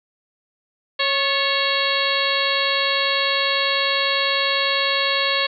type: harmonic tone with a mistuned harmonic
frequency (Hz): 550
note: C#5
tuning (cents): -14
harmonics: 1 / 2 / 3 / 4 / 5 / 6 / 7 / 8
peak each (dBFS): -26 / -26 / -26 / -26 / -26 / -26 / -26 / -26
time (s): 0.99-5.47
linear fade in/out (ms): 10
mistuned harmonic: 3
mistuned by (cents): +70
effects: none